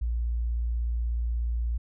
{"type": "tone", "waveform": "sine", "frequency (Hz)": 58.27, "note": "A#1", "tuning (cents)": 0, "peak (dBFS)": -25, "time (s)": [0.01, 1.78], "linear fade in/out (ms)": 10, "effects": []}